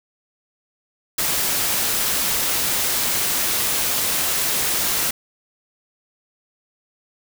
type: noise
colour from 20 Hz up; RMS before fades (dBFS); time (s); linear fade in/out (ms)
white; -21; 1.18-5.11; 5
effects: none